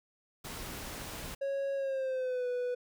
pink noise, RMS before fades -42 dBFS, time 0.44-1.35 s, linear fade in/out 10 ms
triangle tone with pitch glide, 551 to 493.7 Hz, C#5 to B4, -11 to -1 cents, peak -29 dBFS, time 1.41-2.75 s, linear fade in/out 10 ms, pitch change -190 cents, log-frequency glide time 1.75-2.47 s
effects none

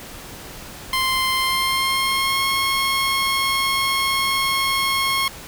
15% pulse tone with pitch glide, 1046 to 1084.1 Hz, C6 to C#6, -1 to -39 cents, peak -12 dBFS, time 0.93-5.28 s, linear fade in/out 2 ms, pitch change +62 cents, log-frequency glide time 1.33-2.46 s, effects pink hiss -37 dBFS RMS until 5.47 s

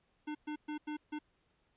square tone bursts at uneven times, 301.2 Hz, D4, 44 cents sharp, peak -38 dBFS, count 5, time 0.27-0.35 / 0.47-0.56 / 0.68-0.78 / 0.87-0.97 / 1.12-1.19 s, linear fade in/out 10 ms, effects pink hiss -75 dBFS RMS until 1.76 s + resampled to 8000 Hz

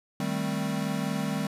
square chord, A half-diminished seventh, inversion second, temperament equal, 155.56 / 196 / 220 / 261.6 Hz, Eb3 / G3 / A3 / C4, 0 / 0 / 0 / 0 cents, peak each -34 / -32 / -35 / -35 dBFS, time 0.2-1.47 s, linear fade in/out 2 ms, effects resampled to 32000 Hz

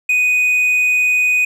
triangle tone, 2489 Hz, D#7, in tune, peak -10 dBFS, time 0.09-1.45 s, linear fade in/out 5 ms, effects none

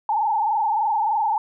sine tone with frequency modulation, 863 Hz, A5, 34 cents flat, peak -18 dBFS, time 0.09-1.38 s, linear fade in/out 2 ms, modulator 23.3 Hz, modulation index 2.1, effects none

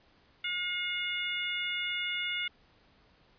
harmonic tone with a mistuned harmonic, 717 Hz, F5, 45 cents sharp, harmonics 2 / 3 / 4 / 5, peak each -40 / -34 / -36 / -39 dBFS, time 0.44-2.48 s, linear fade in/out 5 ms, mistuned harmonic 5, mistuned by -40 cents, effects pink hiss -64 dBFS RMS until 3.38 s + resampled to 11025 Hz

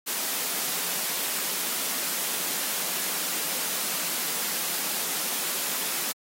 white high-pass noise, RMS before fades -29 dBFS, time 0.06-6.13 s, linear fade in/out 20 ms, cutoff 160 Hz, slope 96 dB/octave, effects AAC 48 kbps

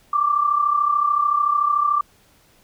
sine tone pair together, 1146.4 / 1180 Hz, D6 / D6, -42 / +8 cents, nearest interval minor second, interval 50 cents, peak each -22 / -17 dBFS, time 0.13-2.01 s, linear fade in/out 5 ms, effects pink hiss -56 dBFS RMS until 2.63 s

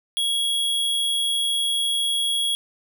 square tone, 3322 Hz, G#7, in tune, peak -21 dBFS, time 0.17-2.55 s, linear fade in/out 0 ms, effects none

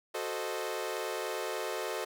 sawtooth chord, F# diminished seventh, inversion none, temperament equal, 370 / 440 / 523.3 / 622.3 Hz, F#4 / A4 / C5 / Eb5, 0 / 0 / 0 / 0 cents, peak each -36 / -34 / -36 / -36 dBFS, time 0.14-2.05 s, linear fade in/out 10 ms, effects none

